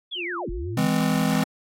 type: linear two-way sweep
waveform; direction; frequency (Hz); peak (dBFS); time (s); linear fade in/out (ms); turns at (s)
sine; down then up; 3504 to 34.65 to 161.5; -28; 0.11-0.89; 20; 0.5
type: tone with vibrato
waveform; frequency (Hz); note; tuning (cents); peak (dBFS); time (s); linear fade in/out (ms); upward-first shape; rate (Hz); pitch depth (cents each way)
sine; 350; F4; +4; -32; 0.15-0.79; 50; triangle; 8; 60
type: chord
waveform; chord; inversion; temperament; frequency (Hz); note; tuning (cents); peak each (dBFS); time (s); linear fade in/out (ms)
square; E augmented; none; just; 164.81 / 206 / 257.5; E3 / G#3 / B#3; 0 / -14 / -28; -25; 0.77-1.44; 5
effects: AAC 48 kbps